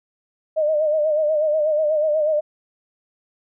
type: tone with vibrato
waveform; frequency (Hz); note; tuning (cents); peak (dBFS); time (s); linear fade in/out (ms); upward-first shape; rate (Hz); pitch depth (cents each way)
sine; 613; D#5; -26; -16; 0.56-2.41; 20; sine; 8.2; 63
effects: none